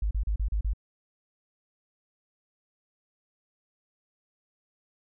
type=tone bursts; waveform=sine; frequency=51.6 Hz; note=G#1; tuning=10 cents flat; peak=-24 dBFS; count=6; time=0.02-0.735 s; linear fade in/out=5 ms; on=90 ms; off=35 ms; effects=none